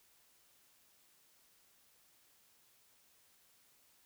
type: silence
effects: white hiss -69 dBFS RMS until 4.05 s